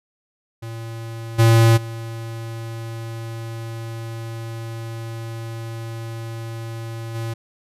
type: tone with level steps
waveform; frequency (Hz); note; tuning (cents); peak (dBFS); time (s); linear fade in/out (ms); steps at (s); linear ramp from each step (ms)
square; 114.2; A#2; -35; -30 / -11 / -29 / -25; 0.62-7.34; 10; 1.38 / 1.76 / 7.14; 20
effects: resampled to 32000 Hz